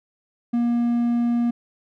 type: tone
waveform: triangle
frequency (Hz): 237.5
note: A#3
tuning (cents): +33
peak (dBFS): -16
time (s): 0.53-1.51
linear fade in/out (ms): 10
effects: none